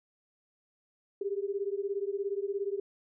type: beating tone pair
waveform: sine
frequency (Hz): 392 / 409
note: G4 / G#4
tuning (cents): 0 / -26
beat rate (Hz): 17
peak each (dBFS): -33 / -34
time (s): 1.21-2.8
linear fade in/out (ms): 5
effects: none